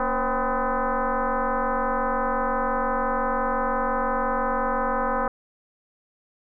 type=tone with frequency modulation; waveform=sine; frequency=233.1 Hz; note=A#3; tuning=in tune; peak=-21 dBFS; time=0-5.28 s; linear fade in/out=2 ms; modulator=256 Hz; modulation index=4.7; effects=none